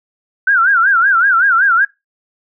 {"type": "tone with vibrato", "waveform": "sine", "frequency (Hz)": 1480, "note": "F#6", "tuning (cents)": 0, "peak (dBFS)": -8, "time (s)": [0.47, 1.85], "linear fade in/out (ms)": 5, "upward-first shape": "sine", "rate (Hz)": 5.3, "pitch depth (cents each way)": 180, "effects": ["noise-tail reverb RT60 0.2 s tail -20 dB re dry"]}